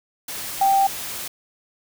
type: tone in noise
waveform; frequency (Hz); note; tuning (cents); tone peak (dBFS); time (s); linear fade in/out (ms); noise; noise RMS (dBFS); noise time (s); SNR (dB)
sine; 784; G5; 0; -14; 0.61-0.87; 5; white; -31; 0.28-1.28; +14
effects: none